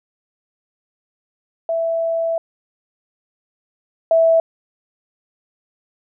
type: tone pair in turn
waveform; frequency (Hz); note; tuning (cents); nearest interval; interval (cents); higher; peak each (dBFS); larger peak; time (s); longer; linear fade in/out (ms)
sine; 661 / 656.4; E5 / E5; +5 / -8; unison; 13; first; -17 / -10; second; 1.69-2.38 / 4.11-4.4; first; 2
effects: none